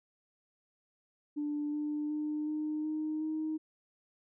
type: tone with pitch steps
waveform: sine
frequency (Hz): 295 / 298.4 / 301.9 / 305.4 / 309 / 312.5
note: D4 / D4 / D4 / D#4 / D#4 / D#4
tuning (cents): +8 / +28 / +48 / -32 / -12 / +8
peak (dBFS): -31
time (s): 1.36-3.58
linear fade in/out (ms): 20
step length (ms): 370
effects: tanh soft clip ceiling -27 dBFS